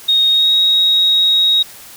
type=tone with pitch glide; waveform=sine; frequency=3729 to 3781 Hz; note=A#7 to A#7; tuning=0 to +24 cents; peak=-9 dBFS; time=0.08-1.63 s; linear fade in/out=10 ms; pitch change=+24 cents; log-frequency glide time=0.3-0.51 s; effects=white hiss -37 dBFS RMS until 1.96 s